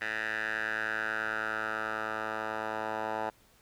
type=tone with band-pass filter sweep; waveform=10% pulse; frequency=109.2 Hz; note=A2; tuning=13 cents flat; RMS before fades=-34 dBFS; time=0.01-3.3 s; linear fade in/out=5 ms; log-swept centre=1900 to 950 Hz; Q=4.1; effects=pink hiss -63 dBFS RMS until 3.61 s